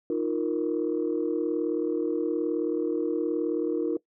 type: chord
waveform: sine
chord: Eb suspended second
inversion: none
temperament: just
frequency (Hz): 311.1 / 350 / 466.7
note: Eb4 / F4 / Bb4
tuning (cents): 0 / +4 / +2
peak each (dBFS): -28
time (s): 0.1-3.97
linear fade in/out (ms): 2
effects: noise-tail reverb RT60 0.1 s tail -20 dB re dry + tanh soft clip ceiling -17 dBFS